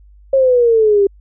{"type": "exponential sweep", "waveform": "sine", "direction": "down", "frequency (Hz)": [545, 392], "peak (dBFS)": -8, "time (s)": [0.33, 1.07], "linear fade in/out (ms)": 5, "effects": ["added 50 Hz sine -41 dBFS peak until 1.2 s"]}